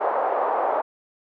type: band-pass noise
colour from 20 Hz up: white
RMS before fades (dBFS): -23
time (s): 0-0.82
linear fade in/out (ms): 20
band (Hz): 510 to 920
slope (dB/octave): 24
effects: none